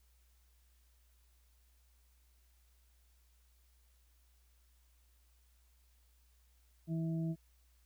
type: harmonic tone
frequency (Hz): 163.2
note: E3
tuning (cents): -17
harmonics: 1 / 2 / 4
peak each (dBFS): -34 / -42 / -51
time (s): 6.87-7.36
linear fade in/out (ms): 50
effects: added 60 Hz sine -66 dBFS peak until 7.85 s + white hiss -75 dBFS RMS until 7.85 s